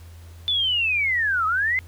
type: linear two-way sweep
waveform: sine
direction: down then up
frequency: 3520 to 1246 to 2101 Hz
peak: -19 dBFS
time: 0.48-1.79 s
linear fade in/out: 0 ms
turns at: 1.46 s
effects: added 84 Hz sine -40 dBFS peak until 1.87 s + pink hiss -53 dBFS RMS until 1.87 s